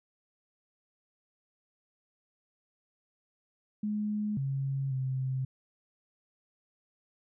sine tone with pitch steps, 210.2 / 136.3 / 131.2 Hz, G#3 / C#3 / C3, +21 / -29 / +5 cents, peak -29 dBFS, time 3.83-5.45 s, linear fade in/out 5 ms, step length 540 ms, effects none

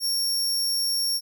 sawtooth tone, 5510 Hz, F8, 24 cents flat, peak -20 dBFS, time 0-1.21 s, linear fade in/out 50 ms, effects none

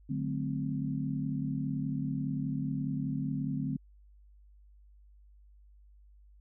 sine chord, D dominant seventh, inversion none, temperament equal with one note detuned, 146.83 / 185 / 216.6 / 261.6 Hz, D3 / F#3 / A3 / C4, 0 / 0 / -27 / 0 cents, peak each -34 / -40 / -38 / -35 dBFS, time 0.09-3.77 s, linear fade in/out 10 ms, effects added 50 Hz sine -55 dBFS peak until 6.4 s

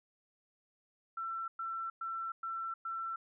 sine tone bursts, 1343 Hz, E6, 32 cents sharp, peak -36 dBFS, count 5, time 1.17-3.16 s, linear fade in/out 5 ms, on 310 ms, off 110 ms, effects none

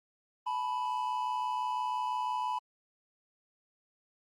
triangle tone pair together, 863 / 988.9 Hz, A5 / B5, -34 / +2 cents, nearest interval major second, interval 236 cents, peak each -34 / -30 dBFS, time 0.46-2.59 s, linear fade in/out 10 ms, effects Opus 24 kbps

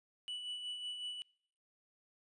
triangle tone with tremolo, 2960 Hz, F#7, in tune, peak -37 dBFS, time 0.28-1.22 s, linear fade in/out 0 ms, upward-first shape sine, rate 5.4 Hz, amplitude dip 45%, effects noise-tail reverb RT60 0.6 s tail -25 dB re dry + resampled to 24000 Hz

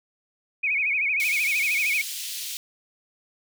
sine tone with vibrato, 2349 Hz, D7, in tune, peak -21 dBFS, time 0.63-2.02 s, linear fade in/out 10 ms, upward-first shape sine, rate 13 Hz, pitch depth 140 cents each way
pink high-pass noise, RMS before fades -33 dBFS, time 1.2-2.57 s, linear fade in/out 0 ms, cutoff 2900 Hz, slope 24 dB/octave
effects none

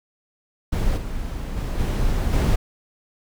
brown noise with level steps, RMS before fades -21 / -28 / -25 / -21 / -17 dBFS, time 0.72-2.56 s, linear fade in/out 10 ms, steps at 0.96 / 1.56 / 1.78 / 2.32 s, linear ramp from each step 20 ms, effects none

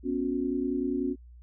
sine chord, B suspended second, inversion none, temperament equal with one note detuned, 246.9 / 277.2 / 363.2 Hz, B3 / C#4 / F#4, 0 / 0 / -32 cents, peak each -32 / -29 / -32 dBFS, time 0.03-1.16 s, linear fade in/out 50 ms, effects added 60 Hz sine -47 dBFS peak until 1.42 s

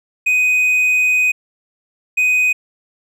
triangle tone pair in turn, 2500 / 2500 Hz, D#7 / D#7, +8 / +8 cents, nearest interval unison, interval 0 cents, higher neither, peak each -10 dBFS, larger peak neither, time 0.26-1.32 / 2.17-2.53 s, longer first, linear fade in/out 10 ms, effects none

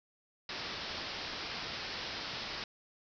white low-pass noise, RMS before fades -41 dBFS, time 0.49-2.64 s, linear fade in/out 2 ms, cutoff 5400 Hz, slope 96 dB/octave, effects none

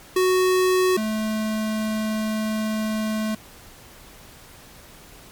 square tone pair in turn, 370 / 216.8 Hz, F#4 / A3, 0 / -25 cents, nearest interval major sixth, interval 925 cents, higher first, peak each -17 / -23 dBFS, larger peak first, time 0.16-0.97 / 0.97-3.35 s, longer second, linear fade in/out 5 ms, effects pink hiss -46 dBFS RMS until 5.31 s + MP3 96 kbps

